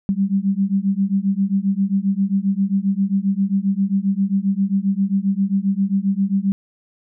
sine beating tone pair, 192.3 / 199.8 Hz, G3 / G3, -33 / +33 cents, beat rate 7.5 Hz, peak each -19 dBFS, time 0.09-6.52 s, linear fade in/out 0 ms, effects none

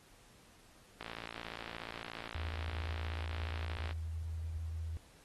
click train, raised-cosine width 0.3 ms, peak -27 dBFS, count 166, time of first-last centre 1.01-3.91 s, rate 56.9 Hz
sine tone with pitch glide, 80.4 to 81.15 Hz, E2 to E2, -43 to -27 cents, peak -37 dBFS, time 2.35-4.97 s, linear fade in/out 0 ms, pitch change +16 cents, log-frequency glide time 3.13-4.32 s
effects pink hiss -63 dBFS RMS until 5.24 s + AAC 32 kbps

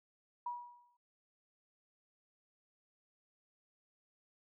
sine tone with exponential decay, 966 Hz, B5, 39 cents flat, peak -35 dBFS, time 0.46-0.97 s, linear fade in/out 5 ms, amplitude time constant 110 ms, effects none

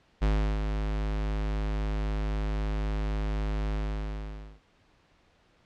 square tone with ADSR envelope, 51.91 Hz, G#1, in tune, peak -22 dBFS, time 0.21-4.61 s, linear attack 21 ms, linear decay 350 ms, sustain -6 dB, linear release 870 ms, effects pink hiss -64 dBFS RMS until 5.65 s + low-pass 4000 Hz 12 dB/octave

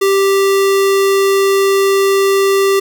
square tone, 392 Hz, G4, in tune, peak -10 dBFS, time 0.01-2.8 s, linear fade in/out 10 ms, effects none

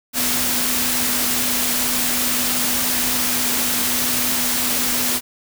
sine tone in noise, 246.9 Hz, B3, in tune, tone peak -29 dBFS, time 0.13-5.21 s, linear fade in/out 50 ms, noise white, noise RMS -20 dBFS, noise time 0.13-5.21 s, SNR -12 dB, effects none

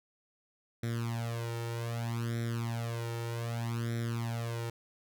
sawtooth tone with flanger, 116.54 Hz, A#2, in tune, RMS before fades -35 dBFS, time 0.83-4.7 s, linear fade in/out 5 ms, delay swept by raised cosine 0.53 to 2.23 ms, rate 0.64 Hz, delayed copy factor +0.9, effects none

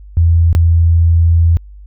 sine tone with dropouts, 83.6 Hz, E2, 25 cents sharp, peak -6 dBFS, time 0.17-1.57 s, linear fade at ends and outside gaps 0 ms, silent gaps 0.529-0.55 s, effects added 50 Hz sine -32 dBFS peak until 1.86 s

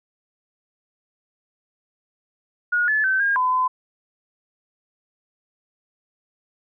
sine tone with pitch steps, 1444 / 1727 / 1539 / 1619 / 1012 / 1018 Hz, F#6 / A6 / G6 / G#6 / B5 / C6, -43 / -33 / -32 / -45 / +42 / -48 cents, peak -17 dBFS, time 2.72-3.68 s, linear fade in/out 10 ms, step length 160 ms, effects none

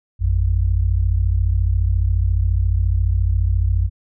sine tone pair together, 54.62 / 89 Hz, A1 / F2, -12 / +33 cents, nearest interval minor sixth, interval 845 cents, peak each -17 dBFS, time 0.19-3.9 s, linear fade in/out 50 ms, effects none

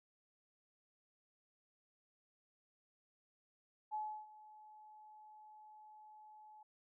sine tone with ADSR envelope, 855 Hz, A5, 50 cents flat, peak -37 dBFS, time 3.91-6.63 s, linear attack 32 ms, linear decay 320 ms, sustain -19 dB, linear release 4 ms, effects none

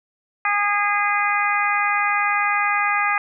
harmonic tone, 409.9 Hz, G#4, 23 cents flat, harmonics 2 / 3 / 4 / 5 / 6, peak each -24 / -22 / -25 / -23 / -26 dBFS, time 0.45-3.18 s, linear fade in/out 2 ms, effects none

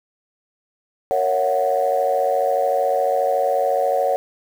sine chord, F# dominant seventh, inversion first, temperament just, 462.5 / 555 / 666 / 740 Hz, A#4 / C#5 / E5 / F#5, -14 / +2 / +18 / 0 cents, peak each -24 / -19 / -25 / -20 dBFS, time 1.11-4.16 s, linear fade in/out 0 ms, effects tanh soft clip ceiling -8 dBFS + 7-bit

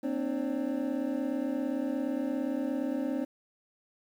triangle tone cluster, 234 / 263.4 / 300.7 / 534 / 582 Hz, A#3 / C4 / D4 / C5 / D5, +7 / +12 / +41 / +35 / -16 cents, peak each -38 / -30 / -32 / -37 / -39 dBFS, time 0.03-3.25 s, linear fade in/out 10 ms, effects 10-bit

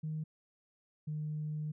sine tone pair in turn, 155.56 / 152.27 Hz, D#3 / D#3, 0 / -37 cents, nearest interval unison, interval 37 cents, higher first, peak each -34 / -34 dBFS, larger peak neither, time 0.03-0.24 / 1.07-1.72 s, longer second, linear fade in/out 10 ms, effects tanh soft clip ceiling -30 dBFS

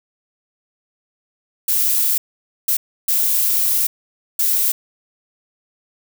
violet noise bursts at uneven times, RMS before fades -17 dBFS, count 4, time 1.68-2.18 / 2.68-2.77 / 3.08-3.87 / 4.39-4.72 s, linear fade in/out 5 ms, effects none

